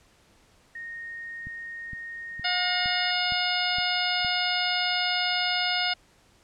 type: tone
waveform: sine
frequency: 1854 Hz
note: A#6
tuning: 10 cents flat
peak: -35 dBFS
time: 0.75-3.11 s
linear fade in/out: 5 ms
type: click train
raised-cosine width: 5 ms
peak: -28 dBFS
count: 7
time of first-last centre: 1.47-4.248 s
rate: 2.16 Hz
type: harmonic tone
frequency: 720 Hz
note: F#5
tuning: 47 cents flat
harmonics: 1 / 2 / 3 / 4 / 5 / 6 / 7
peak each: -31 / -31 / -31 / -31 / -32 / -33 / -31 dBFS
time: 2.44-5.94 s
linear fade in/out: 10 ms
effects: pink hiss -60 dBFS RMS until 6.43 s + low-pass 9000 Hz 12 dB/octave